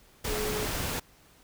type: tone in noise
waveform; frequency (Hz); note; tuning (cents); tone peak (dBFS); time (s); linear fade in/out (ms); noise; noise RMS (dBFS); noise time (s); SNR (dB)
sine; 424.3; G#4; +37; -32; 0.27-0.65; 10; pink; -32; 0.24-1; -3
effects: pink hiss -59 dBFS RMS until 1.43 s